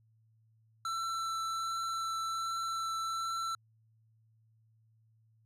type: tone with vibrato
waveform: square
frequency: 1336 Hz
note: E6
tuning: 23 cents sharp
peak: -34 dBFS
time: 0.85-3.55 s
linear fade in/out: 2 ms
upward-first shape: triangle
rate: 1.3 Hz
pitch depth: 9 cents each way
effects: added 111 Hz sine -65 dBFS peak until 5.45 s + low-pass 9000 Hz 12 dB/octave